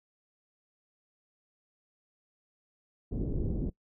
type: low-pass noise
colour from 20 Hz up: pink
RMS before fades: -32 dBFS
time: 3.11-3.7 s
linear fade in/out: 10 ms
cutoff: 380 Hz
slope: 24 dB/octave
effects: noise-tail reverb RT60 0.1 s tail -20 dB re dry